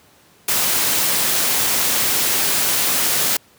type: noise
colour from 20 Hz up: white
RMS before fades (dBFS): -18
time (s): 0.48-3.37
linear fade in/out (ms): 5
effects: pink hiss -52 dBFS RMS until 3.58 s + high-pass 100 Hz 12 dB/octave